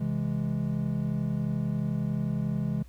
triangle chord, C augmented, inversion none, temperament equal with one note detuned, 133.56 / 164.81 / 207.7 Hz, C3 / E3 / G#3, +36 / 0 / 0 cents, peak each -29 dBFS, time 0-2.83 s, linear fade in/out 10 ms, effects added 60 Hz sine -47 dBFS peak until 2.88 s + pink hiss -63 dBFS RMS until 2.88 s

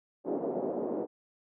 pink band-pass noise, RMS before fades -33 dBFS, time 0.24-1.07 s, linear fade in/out 50 ms, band 270 to 620 Hz, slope 24 dB/octave, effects none

